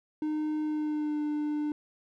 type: tone with pitch glide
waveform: triangle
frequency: 306.2 to 298.7 Hz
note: D#4 to D4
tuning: -28 to +29 cents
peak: -26 dBFS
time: 0.22-1.72 s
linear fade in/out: 2 ms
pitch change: -43 cents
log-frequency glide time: 0.62-1.23 s
effects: none